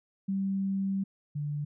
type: tone pair in turn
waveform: sine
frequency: 194.4 / 146.82 Hz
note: G3 / D3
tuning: -14 / 0 cents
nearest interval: perfect fourth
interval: 486 cents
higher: first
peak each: -27 / -30 dBFS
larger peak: first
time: 0.28-1.04 / 1.35-1.65 s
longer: first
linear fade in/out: 10 ms
effects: none